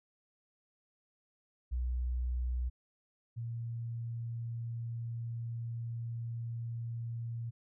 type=tone pair in turn; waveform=sine; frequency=61.7 / 116.47 Hz; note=B1 / A#2; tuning=-1 / -1 cents; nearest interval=major seventh; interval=1100 cents; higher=second; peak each=-31 / -36 dBFS; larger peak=first; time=1.71-2.7 / 3.36-7.51 s; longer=second; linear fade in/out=20 ms; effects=none